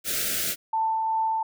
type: band-stop noise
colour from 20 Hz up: white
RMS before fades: -27 dBFS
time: 0.04-0.56 s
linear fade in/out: 50 ms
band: 690 to 1300 Hz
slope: 96 dB/octave
type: tone with tremolo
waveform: sine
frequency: 888 Hz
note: A5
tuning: 16 cents sharp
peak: -21 dBFS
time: 0.73-1.43 s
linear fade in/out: 5 ms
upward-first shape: triangle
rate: 2.6 Hz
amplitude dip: 25%
effects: none